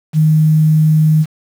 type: tone with quantisation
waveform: sine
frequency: 155.56 Hz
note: D#3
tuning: in tune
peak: -7 dBFS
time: 0.13-1.26 s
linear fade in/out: 50 ms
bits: 6
effects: none